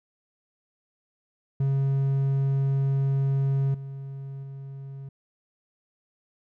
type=tone with level steps; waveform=triangle; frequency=136.7 Hz; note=C#3; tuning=24 cents flat; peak=-19 / -32 / -34 dBFS; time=1.6-5.09 s; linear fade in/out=5 ms; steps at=3.74 / 4.43 s; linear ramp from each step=5 ms; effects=none